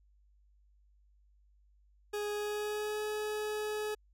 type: tone with pitch glide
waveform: 40% pulse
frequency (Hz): 415.6 to 424.6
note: G#4 to G#4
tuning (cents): +1 to +38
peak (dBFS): -33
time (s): 2.13-3.95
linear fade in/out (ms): 10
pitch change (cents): +37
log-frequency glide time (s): 2.32-3.02
effects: added 50 Hz sine -63 dBFS peak until 4.13 s